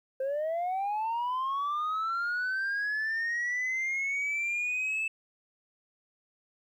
sine linear sweep, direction up, 519 to 2637 Hz, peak -26 dBFS, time 0.2-5.08 s, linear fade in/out 5 ms, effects tanh soft clip ceiling -27 dBFS + 11-bit

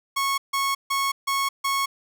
sawtooth tone bursts, 1100 Hz, C#6, 14 cents flat, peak -18 dBFS, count 5, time 0.16-1.86 s, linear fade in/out 10 ms, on 220 ms, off 150 ms, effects none

